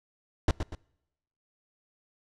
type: noise with echo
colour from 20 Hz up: brown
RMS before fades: -22 dBFS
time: 0.48-0.51 s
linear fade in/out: 2 ms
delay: 120 ms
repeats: 2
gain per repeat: -8 dB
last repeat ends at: 0.75 s
effects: noise-tail reverb RT60 0.9 s tail -26 dB re dry + low-pass 7000 Hz 12 dB/octave